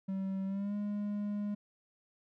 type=tone with pitch glide; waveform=triangle; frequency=192.3 to 206.1 Hz; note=G3 to G#3; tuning=-33 to -13 cents; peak=-31 dBFS; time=0.08-1.55 s; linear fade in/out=10 ms; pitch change=+120 cents; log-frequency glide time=0.46-0.75 s; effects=none